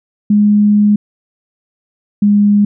sine tone pair in turn, 207.7 / 205.3 Hz, G#3 / G#3, 0 / -20 cents, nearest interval unison, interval 20 cents, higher first, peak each -6 dBFS, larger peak neither, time 0.3-0.96 / 2.22-2.65 s, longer first, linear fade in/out 5 ms, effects none

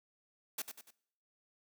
white noise with echo, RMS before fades -38 dBFS, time 0.58-0.62 s, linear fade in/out 5 ms, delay 96 ms, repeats 3, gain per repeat -7 dB, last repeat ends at 0.908 s, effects noise-tail reverb RT60 0.7 s tail -22 dB re dry + high-pass 200 Hz 12 dB/octave

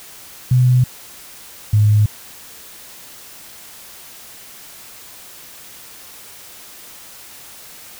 sine tone pair in turn, 125.9 / 105.42 Hz, B2 / G#2, +34 / +26 cents, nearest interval minor third, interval 308 cents, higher first, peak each -9 dBFS, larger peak neither, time 0.51-0.84 / 1.73-2.06 s, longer neither, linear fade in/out 5 ms, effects white hiss -39 dBFS RMS until 7.99 s

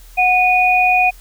sine tone pair together, 733 / 2466 Hz, F#5 / D#7, -16 / -16 cents, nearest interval octave + major sixth, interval 2100 cents, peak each -13 dBFS, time 0.17-1.11 s, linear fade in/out 20 ms, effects added 40 Hz sine -38 dBFS peak until 1.2 s + white hiss -47 dBFS RMS until 1.2 s

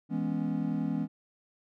triangle chord, C# minor seventh, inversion first, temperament equal, 164.81 / 207.7 / 246.9 / 277.2 Hz, E3 / G#3 / B3 / C#4, 0 / 0 / 0 / 0 cents, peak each -32 dBFS, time 0.09-1.08 s, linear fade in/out 50 ms, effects none

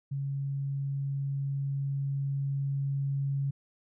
sine tone with level ramp, 138.6 Hz, C#3, in tune, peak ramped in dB -30 to -27 dBFS, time 0.11-3.51 s, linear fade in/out 10 ms, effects none

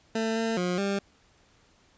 20% pulse tone with pitch steps, 223.4 / 225.8 / 179 / 198.8 Hz, A3 / A3 / F3 / G3, +27 / +45 / +43 / +25 cents, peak -21 dBFS, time 0.15-0.99 s, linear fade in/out 5 ms, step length 210 ms, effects pink hiss -62 dBFS RMS until 1.97 s + resampled to 16000 Hz

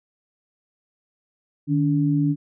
sine tone pair together, 151.7 / 286.4 Hz, D#3 / D4, -44 / -43 cents, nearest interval major seventh, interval 1101 cents, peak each -20 dBFS, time 1.67-2.36 s, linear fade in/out 50 ms, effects none

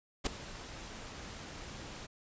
pink noise with ADSR envelope, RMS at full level -29 dBFS, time 0.24-2.07 s, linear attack 26 ms, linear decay 6 ms, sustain -17 dB, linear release 18 ms, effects resampled to 16000 Hz

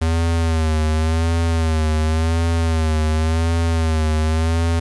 square tone with vibrato, 80.6 Hz, E2, 38 cents flat, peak -16 dBFS, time 0.01-4.8 s, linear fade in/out 10 ms, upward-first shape sine, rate 0.91 Hz, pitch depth 61 cents each way, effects resampled to 24000 Hz + 8-bit

